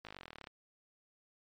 slowing click train, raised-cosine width 0.3 ms, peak -30 dBFS, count 19, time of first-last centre 0.05-0.471 s, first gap 18 ms, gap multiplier 1.03, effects MP3 64 kbps

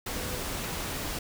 sine tone in noise, 501 Hz, B4, 25 cents sharp, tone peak -42 dBFS, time 0.16-0.39 s, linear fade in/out 5 ms, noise pink, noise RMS -34 dBFS, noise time 0.06-1.19 s, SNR -11 dB, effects none

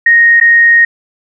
sine tone with dropouts, 1864.7 Hz, A#6, in tune, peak -3 dBFS, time 0.06-0.85 s, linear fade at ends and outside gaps 5 ms, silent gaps 0.401-0.411 s, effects none

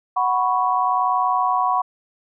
sine chord, F# suspended fourth, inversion none, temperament equal, 740 / 987.8 / 1108.7 Hz, F#5 / B5 / C#6, 0 / 0 / 0 cents, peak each -21 dBFS, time 0.16-1.82 s, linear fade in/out 10 ms, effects none

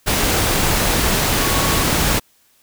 sine tone in noise, 1112 Hz, C#6, 5 cents sharp, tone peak -26 dBFS, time 1.4-1.84 s, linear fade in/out 20 ms, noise pink, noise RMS -17 dBFS, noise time 0.06-2.2 s, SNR -12 dB, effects white hiss -57 dBFS RMS until 2.62 s

